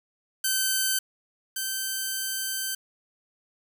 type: tone pair in turn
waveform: 5% pulse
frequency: 1540 / 1548.2 Hz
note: G6 / G6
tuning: -31 / -22 cents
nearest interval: unison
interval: 9 cents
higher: second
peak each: -12 / -17 dBFS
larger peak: first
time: 0.44-0.99 / 1.56-2.75 s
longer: second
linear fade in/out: 5 ms
effects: none